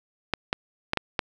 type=clicks; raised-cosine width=0.3 ms; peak=-7 dBFS; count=5; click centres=0.337 / 0.529 / 0.934 / 0.973 / 1.192 s; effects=none